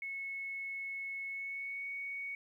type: tone with pitch glide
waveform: sine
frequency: 2195 to 2231 Hz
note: C#7 to C#7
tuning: -18 to +11 cents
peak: -38 dBFS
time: 0.02-2.35 s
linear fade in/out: 2 ms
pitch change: +29 cents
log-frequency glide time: 1.27-1.88 s
effects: 12-bit